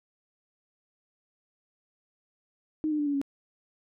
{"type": "tone with pitch steps", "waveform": "sine", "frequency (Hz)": [310, 301.7, 293.6, 285.8, 278.1], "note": ["D#4", "D4", "D4", "D4", "C#4"], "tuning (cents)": [-6, 47, 0, -47, 6], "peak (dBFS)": -25, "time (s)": [2.84, 3.215], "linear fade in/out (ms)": 0, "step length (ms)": 75, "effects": []}